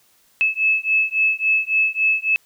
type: beating tone pair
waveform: sine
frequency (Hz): 2600 / 2603.6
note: E7 / E7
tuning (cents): -24 / -22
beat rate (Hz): 3.6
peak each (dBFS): -19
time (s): 0.41-2.36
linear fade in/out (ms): 0
effects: white hiss -58 dBFS RMS until 2.45 s